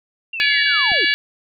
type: linear sweep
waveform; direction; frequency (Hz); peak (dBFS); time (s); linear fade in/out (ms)
sine; down; 2794 to 293.7; -24; 0.33-1.05; 5
type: harmonic tone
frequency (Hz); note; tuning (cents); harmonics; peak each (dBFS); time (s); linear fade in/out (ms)
569; C#5; +45; 3 / 4 / 5 / 6 / 7 / 8; -18 / -20 / -22 / -24 / -25 / -26; 0.4-1.14; 0
type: click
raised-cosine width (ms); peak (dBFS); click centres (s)
3; -20; 0.918
effects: none